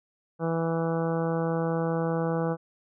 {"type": "harmonic tone", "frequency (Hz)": 164.81, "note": "E3", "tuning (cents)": 0, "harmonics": [1, 2, 3, 4, 5, 6, 7, 8, 9], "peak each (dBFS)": [-28, -33, -29, -37, -36, -43, -40, -43, -43], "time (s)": [0.39, 2.57], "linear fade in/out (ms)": 50, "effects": []}